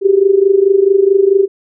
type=tone with amplitude modulation; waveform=sine; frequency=392 Hz; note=G4; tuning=in tune; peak=-3 dBFS; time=0.01-1.48 s; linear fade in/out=50 ms; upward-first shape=sine; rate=24.6 Hz; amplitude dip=80%; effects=none